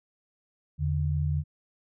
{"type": "tone pair together", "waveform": "sine", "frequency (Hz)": [82.46, 146.83], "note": ["E2", "D3"], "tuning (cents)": [1, 0], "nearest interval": "minor seventh", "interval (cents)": 999, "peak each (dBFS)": -27, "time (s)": [0.78, 1.44], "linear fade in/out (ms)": 50, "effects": []}